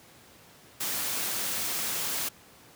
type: noise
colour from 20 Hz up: white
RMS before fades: -31 dBFS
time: 0.8-2.29 s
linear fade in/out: 10 ms
effects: pink hiss -54 dBFS RMS until 2.75 s + high-pass 100 Hz 12 dB/octave